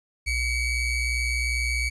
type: ring-modulated tone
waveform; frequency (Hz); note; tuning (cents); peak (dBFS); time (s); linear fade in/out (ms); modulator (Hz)
square; 1108.7; C#6; 0; -21; 0.26-1.9; 20; 1170
effects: resampled to 24000 Hz + 10-bit